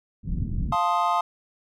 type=low-pass noise; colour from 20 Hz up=pink; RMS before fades=-27 dBFS; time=0.23-0.76 s; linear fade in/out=50 ms; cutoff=210 Hz; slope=24 dB/octave
type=chord; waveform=triangle; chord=F dominant seventh; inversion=none; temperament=equal; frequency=698.5 / 880 / 1046.5 / 1244.5 Hz; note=F5 / A5 / C6 / Eb6; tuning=0 / 0 / 0 / 0 cents; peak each=-24 dBFS; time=0.72-1.21 s; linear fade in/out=5 ms
effects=none